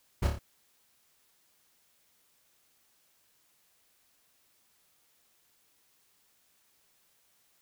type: noise with echo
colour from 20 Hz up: brown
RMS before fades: -25 dBFS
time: 0.22-0.28 s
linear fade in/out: 10 ms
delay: 28 ms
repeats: 4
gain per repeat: -4 dB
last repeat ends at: 0.392 s
effects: white hiss -69 dBFS RMS until 7.61 s